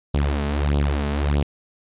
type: tone with flanger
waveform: sawtooth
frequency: 72 Hz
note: D2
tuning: 34 cents flat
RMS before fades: -21 dBFS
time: 0.14-1.43 s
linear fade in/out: 5 ms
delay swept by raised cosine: 0.24 to 4.74 ms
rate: 1.6 Hz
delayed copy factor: +0.8
effects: resampled to 8000 Hz